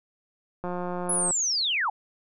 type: click train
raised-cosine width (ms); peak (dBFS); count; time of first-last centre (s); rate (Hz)
1; -19; 120; 0.64-1.309; 178
type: linear sweep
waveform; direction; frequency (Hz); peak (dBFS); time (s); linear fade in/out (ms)
sine; down; 10548 to 740; -23; 1.09-1.9; 5
effects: none